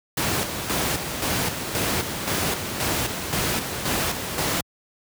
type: noise with tremolo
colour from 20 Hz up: pink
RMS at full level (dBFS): -23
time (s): 0.17-4.61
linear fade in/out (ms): 5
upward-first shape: square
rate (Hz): 1.9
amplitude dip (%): 50
effects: high-pass 80 Hz 12 dB/octave